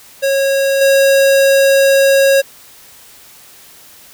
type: tone with level steps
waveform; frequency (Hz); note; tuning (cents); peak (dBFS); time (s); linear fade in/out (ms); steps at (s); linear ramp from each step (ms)
square; 547; C#5; -23; -12 / -8; 0.22-2.42; 20; 0.81; 5
effects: white hiss -41 dBFS RMS until 4.13 s